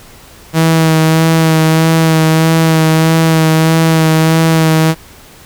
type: tone with vibrato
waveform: sawtooth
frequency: 160.8 Hz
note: E3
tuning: 43 cents flat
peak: -3 dBFS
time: 0.53-4.95 s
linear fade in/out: 50 ms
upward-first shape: sine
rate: 1.6 Hz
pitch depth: 21 cents each way
effects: pink hiss -38 dBFS RMS until 5.45 s